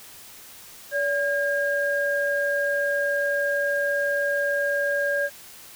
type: tone pair together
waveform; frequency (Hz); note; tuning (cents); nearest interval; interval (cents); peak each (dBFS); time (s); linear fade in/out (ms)
sine; 572 / 1619.7; D5 / G#6; -46 / -44; octave + tritone; 1802; -24; 0.91-5.3; 50
effects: white hiss -45 dBFS RMS until 5.75 s